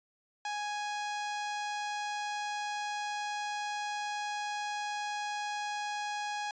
sawtooth tone, 830.6 Hz, G#5, in tune, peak -30 dBFS, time 0.45-6.51 s, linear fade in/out 2 ms, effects resampled to 16000 Hz

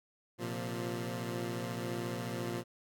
15% pulse chord, Bb suspended second, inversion none, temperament equal with one note detuned, 116.54 / 130.81 / 175.73 Hz, Bb2 / C3 / F3, 0 / 0 / +11 cents, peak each -32 / -37 / -34 dBFS, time 0.38-2.64 s, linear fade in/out 50 ms, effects none

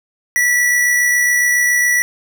square tone with amplitude modulation, 1950 Hz, B6, 23 cents flat, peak -11 dBFS, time 0.36-2.02 s, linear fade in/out 0 ms, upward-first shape sine, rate 67.2 Hz, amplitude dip 30%, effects none

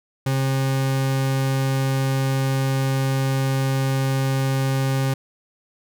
40% pulse tone, 134.3 Hz, C3, 46 cents sharp, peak -18 dBFS, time 0.26-5.14 s, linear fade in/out 5 ms, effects none

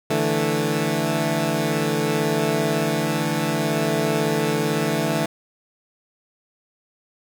15% pulse chord, D suspended second, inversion none, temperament equal, 146.83 / 164.81 / 220 Hz, D3 / E3 / A3, 0 / 0 / 0 cents, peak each -18 dBFS, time 0.1-5.26 s, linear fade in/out 5 ms, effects none

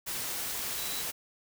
sine tone in noise, 3930 Hz, B7, 9 cents flat, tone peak -41 dBFS, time 0.77-1.03 s, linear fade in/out 20 ms, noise white, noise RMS -35 dBFS, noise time 0.06-1.12 s, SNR -9 dB, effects none

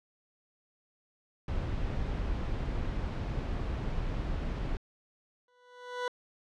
brown noise, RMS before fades -33 dBFS, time 1.48-4.77 s, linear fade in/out 2 ms
20% pulse tone with exponential growth, 493.9 Hz, B4, in tune, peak -24 dBFS, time 5.48-6.08 s, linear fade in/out 2 ms, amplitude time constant 130 ms
effects low-pass 4000 Hz 12 dB/octave

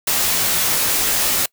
white noise with comb filter, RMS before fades -18 dBFS, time 0.07-1.46 s, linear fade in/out 5 ms, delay 15 ms, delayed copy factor -0.55, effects noise-tail reverb RT60 0.1 s tail -24 dB re dry

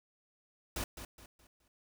pink noise with echo, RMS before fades -37 dBFS, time 0.76-0.84 s, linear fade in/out 2 ms, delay 210 ms, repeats 4, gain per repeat -9 dB, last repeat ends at 1.68 s, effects none

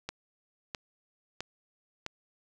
click train, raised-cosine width 0.2 ms, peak -18 dBFS, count 4, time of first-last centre 0.09-2.064 s, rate 1.52 Hz, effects none

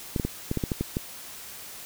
clicks, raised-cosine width 3 ms, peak -13 dBFS, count 9, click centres 0.162 / 0.198 / 0.25 / 0.514 / 0.573 / 0.638 / 0.718 / 0.81 / 0.969 s, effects white hiss -42 dBFS RMS until 1.85 s

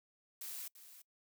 blue noise with echo, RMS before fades -45 dBFS, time 0.41-0.68 s, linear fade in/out 5 ms, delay 340 ms, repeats 1, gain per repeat -12 dB, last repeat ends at 1.02 s, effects noise-tail reverb RT60 0.1 s tail -23 dB re dry

